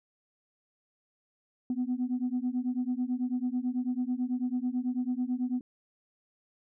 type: beating tone pair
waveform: sine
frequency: 245.5 / 254.6 Hz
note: B3 / C4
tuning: -10 / -47 cents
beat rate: 9.1 Hz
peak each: -30 dBFS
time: 1.7-5.61 s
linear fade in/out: 2 ms
effects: tanh soft clip ceiling -23 dBFS